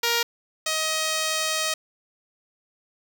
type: tone pair in turn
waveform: 5% pulse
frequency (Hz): 469.6 / 630.4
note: A#4 / D#5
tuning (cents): +13 / +23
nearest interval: perfect fourth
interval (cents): 510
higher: second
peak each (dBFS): -9 / -12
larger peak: first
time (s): 0.03-0.23 / 0.66-1.74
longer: second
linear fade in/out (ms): 5
effects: none